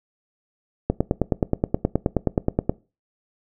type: click train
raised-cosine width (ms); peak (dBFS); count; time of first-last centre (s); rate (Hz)
2; -5; 18; 0.9-2.695; 9.47
effects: noise-tail reverb RT60 0.3 s tail -21 dB re dry